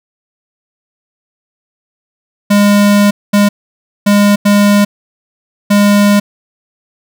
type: tone bursts at uneven times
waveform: square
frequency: 204.2 Hz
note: G#3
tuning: 29 cents flat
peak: -6 dBFS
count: 5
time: 2.5-3.11 / 3.33-3.49 / 4.06-4.36 / 4.45-4.85 / 5.7-6.2 s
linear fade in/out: 10 ms
effects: none